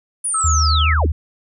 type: linear sweep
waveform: sine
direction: down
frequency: 9956 to 138.3 Hz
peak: -18 dBFS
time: 0.24-1.07 s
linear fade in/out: 10 ms
type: tone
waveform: sine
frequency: 1300 Hz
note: E6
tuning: 24 cents flat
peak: -19 dBFS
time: 0.34-0.94 s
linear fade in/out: 5 ms
type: tone with vibrato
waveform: sine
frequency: 77.78 Hz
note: D#2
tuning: in tune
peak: -14 dBFS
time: 0.44-1.12 s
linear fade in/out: 5 ms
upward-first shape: square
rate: 7 Hz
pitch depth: 23 cents each way
effects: none